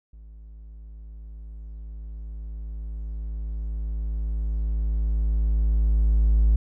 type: tone with level ramp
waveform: triangle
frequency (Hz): 53.8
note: A1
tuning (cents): -38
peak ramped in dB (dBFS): -40 to -12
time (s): 0.13-6.56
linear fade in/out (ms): 5
effects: tanh soft clip ceiling -9 dBFS